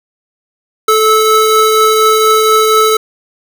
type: tone pair together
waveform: square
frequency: 436 / 1303.8 Hz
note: A4 / E6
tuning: -16 / -19 cents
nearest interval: octave + perfect fifth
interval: 1897 cents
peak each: -10 dBFS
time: 0.88-2.97 s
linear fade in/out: 5 ms
effects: none